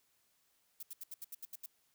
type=noise bursts; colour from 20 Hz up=violet; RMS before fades=-45 dBFS; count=9; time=0.8-1.661 s; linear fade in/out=5 ms; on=29 ms; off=75 ms; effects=white hiss -75 dBFS RMS until 1.94 s